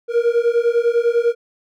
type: beating tone pair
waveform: triangle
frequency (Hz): 466.2 / 476.2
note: A#4 / A#4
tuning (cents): 0 / +37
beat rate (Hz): 10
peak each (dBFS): -15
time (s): 0.08-1.35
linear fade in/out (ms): 50
effects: none